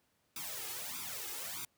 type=noise with flanger; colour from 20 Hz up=white; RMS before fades=-42 dBFS; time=0.36-1.65 s; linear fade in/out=2 ms; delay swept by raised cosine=0.82 to 2.42 ms; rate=1.6 Hz; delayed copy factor=+0.95; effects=pink hiss -75 dBFS RMS until 1.77 s + high-pass 100 Hz 12 dB/octave